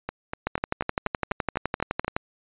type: two click trains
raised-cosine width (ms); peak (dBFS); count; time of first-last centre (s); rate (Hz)
0.5; -9 / -14; 21 / 9; 0.47-2.165 / 0.09-2.046; 11.8 / 4.09
effects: resampled to 8000 Hz